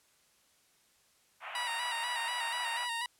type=band-pass noise; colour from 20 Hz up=pink; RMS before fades=-43 dBFS; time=1.4-2.88 s; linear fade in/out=50 ms; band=680 to 2900 Hz; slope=48 dB/octave
type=tone with vibrato; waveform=15% pulse; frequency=950 Hz; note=A#5; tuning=33 cents sharp; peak=-27 dBFS; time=1.55-3.06 s; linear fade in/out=2 ms; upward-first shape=square; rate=4.1 Hz; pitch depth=43 cents each way
effects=white hiss -68 dBFS RMS until 3.19 s + low-pass 11000 Hz 12 dB/octave